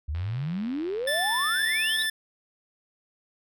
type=exponential sweep; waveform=sine; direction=up; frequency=69.5 to 3951 Hz; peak=-27 dBFS; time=0.08-2.03 s; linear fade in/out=10 ms
type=click train; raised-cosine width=0.3 ms; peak=-29 dBFS; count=166; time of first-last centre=0.15-2.058 s; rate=86.5 Hz
type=tone; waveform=25% pulse; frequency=1760 Hz; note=A6; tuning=in tune; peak=-21 dBFS; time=1.07-2.1 s; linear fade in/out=5 ms
effects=none